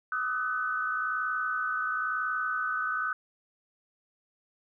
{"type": "tone cluster", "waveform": "sine", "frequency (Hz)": [1212, 1273, 1505], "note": ["D#6", "D#6", "F#6"], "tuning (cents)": [-46, 39, 29], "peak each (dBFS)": [-38, -32, -30], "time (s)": [0.12, 3.13], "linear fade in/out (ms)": 2, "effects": []}